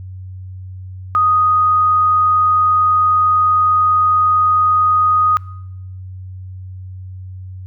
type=tone; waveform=sine; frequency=1244.5 Hz; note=D#6; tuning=in tune; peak=-10 dBFS; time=1.15-5.37 s; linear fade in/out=0 ms; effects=noise-tail reverb RT60 0.9 s tail -23 dB re dry + added 93 Hz sine -28 dBFS peak until 7.66 s